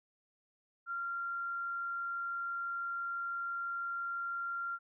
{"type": "tone", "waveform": "sine", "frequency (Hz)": 1383, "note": "F6", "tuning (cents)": -17, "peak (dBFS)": -35, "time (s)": [0.86, 4.79], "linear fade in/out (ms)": 50, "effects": []}